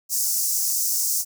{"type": "high-pass noise", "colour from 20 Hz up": "pink", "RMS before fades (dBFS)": -23, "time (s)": [0.09, 1.25], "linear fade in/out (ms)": 50, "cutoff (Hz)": 5400, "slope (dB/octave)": 48, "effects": []}